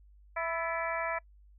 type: harmonic tone with a mistuned harmonic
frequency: 330.5 Hz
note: E4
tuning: 5 cents sharp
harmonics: 2 / 3 / 4 / 5 / 6 / 7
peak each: -35 / -37 / -38 / -39 / -40 / -40 dBFS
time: 0.36-1.19 s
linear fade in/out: 10 ms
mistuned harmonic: 5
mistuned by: +64 cents
effects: noise-tail reverb RT60 0.1 s tail -26 dB re dry + added 50 Hz sine -55 dBFS peak until 1.58 s